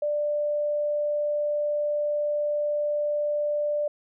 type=tone; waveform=sine; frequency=591 Hz; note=D5; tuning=11 cents sharp; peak=-23 dBFS; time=0.02-3.88 s; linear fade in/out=5 ms; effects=none